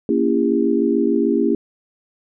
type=chord; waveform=sine; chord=A# diminished seventh; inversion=none; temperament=just; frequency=233.1 / 279.7 / 335.6 / 402.8 Hz; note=A#3 / C#4 / E4 / G4; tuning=0 / +16 / +31 / +47 cents; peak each=-20 dBFS; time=0.09-1.55 s; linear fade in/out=2 ms; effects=none